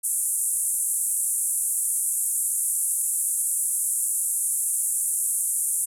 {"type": "band-pass noise", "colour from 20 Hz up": "white", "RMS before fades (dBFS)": -25, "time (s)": [0.03, 5.86], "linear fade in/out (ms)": 20, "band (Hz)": [8200, 11000], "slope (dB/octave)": 48, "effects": []}